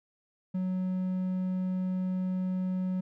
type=tone; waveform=triangle; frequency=185 Hz; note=F#3; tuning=in tune; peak=-26 dBFS; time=0.54-3.01 s; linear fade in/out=10 ms; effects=none